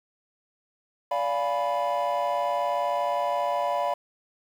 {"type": "chord", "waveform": "triangle", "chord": "D diminished seventh", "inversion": "none", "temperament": "equal with one note detuned", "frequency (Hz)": [579.2, 698.5, 830.6, 987.8], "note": ["D5", "F5", "Ab5", "Cb6"], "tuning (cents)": [-24, 0, 0, 0], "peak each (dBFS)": [-26, -26, -32, -26], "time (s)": [1.11, 3.94], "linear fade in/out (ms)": 5, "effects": ["tanh soft clip ceiling -15 dBFS", "9-bit"]}